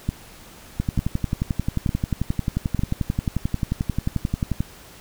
two click trains, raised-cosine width 5 ms, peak -9 / -9 dBFS, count 4 / 44, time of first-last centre 0.09-2.793 / 0.8-4.605 s, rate 1.11 / 11.3 Hz, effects pink hiss -45 dBFS RMS until 5 s

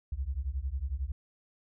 sine beating tone pair, 61.74 / 72.74 Hz, B1 / D2, 0 / -16 cents, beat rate 11 Hz, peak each -34 / -34 dBFS, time 0.12-1.12 s, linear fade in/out 5 ms, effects none

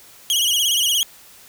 sawtooth tone with vibrato, 3080 Hz, G7, 31 cents flat, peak -13 dBFS, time 0.3-1.03 s, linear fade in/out 0 ms, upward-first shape sine, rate 17 Hz, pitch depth 130 cents each way, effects white hiss -46 dBFS RMS until 1.48 s

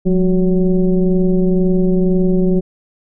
sine tone with frequency modulation, 180 Hz, F#3, 47 cents flat, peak -10 dBFS, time 0.05-2.61 s, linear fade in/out 20 ms, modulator 191 Hz, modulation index 1.1, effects none

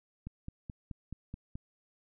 click train, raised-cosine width 5 ms, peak -28 dBFS, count 7, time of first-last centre 0.27-1.555 s, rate 4.67 Hz, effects none

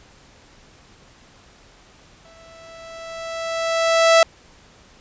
sawtooth tone with exponential growth, 659.3 Hz, E5, in tune, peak -5 dBFS, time 2.25-4.23 s, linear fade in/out 2 ms, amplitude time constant 430 ms, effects pink hiss -50 dBFS RMS until 5 s + resampled to 16000 Hz

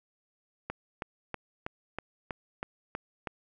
click train, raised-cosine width 0.5 ms, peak -19 dBFS, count 9, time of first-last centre 0.7-3.272 s, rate 3.11 Hz, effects none

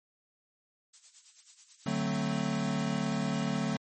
violet noise with tremolo, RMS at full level -44 dBFS, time 0.93-2.88 s, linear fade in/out 10 ms, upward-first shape sine, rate 9.2 Hz, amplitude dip 70%
square chord, D dominant seventh, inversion none, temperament equal with one note detuned, 146.83 / 185 / 221.5 / 261.6 Hz, D3 / F#3 / A3 / C4, 0 / 0 / +12 / 0 cents, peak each -36 / -35 / -34 / -37 dBFS, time 1.86-3.77 s, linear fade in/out 5 ms
effects MP3 32 kbps

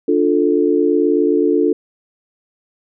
sine chord, D minor, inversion none, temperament just, 293.7 / 352.4 / 440.5 Hz, D4 / F4 / A4, 0 / +16 / +2 cents, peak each -16 dBFS, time 0.08-1.73 s, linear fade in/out 5 ms, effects none

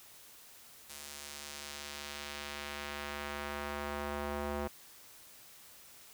square tone with band-pass filter sweep, 72.6 Hz, D2, 19 cents flat, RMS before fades -41 dBFS, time 0.89-4.68 s, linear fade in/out 10 ms, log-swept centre 9600 to 680 Hz, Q 0.72, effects white hiss -56 dBFS RMS until 6.13 s

